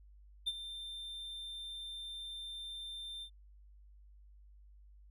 triangle tone with ADSR envelope, 3582 Hz, A7, 30 cents sharp, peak -29 dBFS, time 0.46-3.3 s, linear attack 18 ms, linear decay 40 ms, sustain -12 dB, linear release 76 ms, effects added 50 Hz sine -56 dBFS peak until 5.1 s

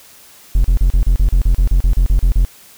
triangle tone bursts, 43.6 Hz, F1, 2 cents flat, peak -6 dBFS, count 15, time 0.55-2.449 s, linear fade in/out 0 ms, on 93 ms, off 36 ms, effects white hiss -43 dBFS RMS until 2.77 s

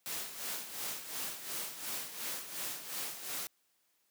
white noise with tremolo, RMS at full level -38 dBFS, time 0.06-3.47 s, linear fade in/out 0 ms, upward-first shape sine, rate 2.8 Hz, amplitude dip 65%, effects white hiss -75 dBFS RMS until 4.1 s + high-pass 150 Hz 12 dB/octave

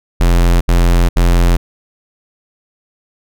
square tone bursts, 43.27 Hz, F1, 15 cents flat, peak -8 dBFS, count 3, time 0.2-1.57 s, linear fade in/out 10 ms, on 410 ms, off 70 ms, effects none

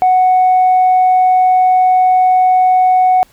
sine tone, 740 Hz, F#5, in tune, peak -5 dBFS, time 0.02-3.23 s, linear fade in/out 0 ms, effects tanh soft clip ceiling -4 dBFS + pink hiss -49 dBFS RMS until 3.32 s

